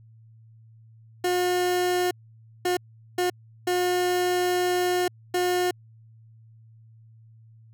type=tone bursts at uneven times; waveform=30% pulse; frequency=359.4 Hz; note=F4; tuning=50 cents sharp; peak=-19 dBFS; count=5; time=1.24-2.11 / 2.65-2.77 / 3.18-3.3 / 3.67-5.08 / 5.34-5.71 s; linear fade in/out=5 ms; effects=added 112 Hz sine -49 dBFS peak until 7.73 s